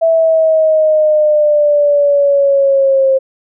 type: exponential sweep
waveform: sine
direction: down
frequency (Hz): 659.3 to 531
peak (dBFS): -7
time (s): 0.01-3.19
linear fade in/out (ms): 20
effects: none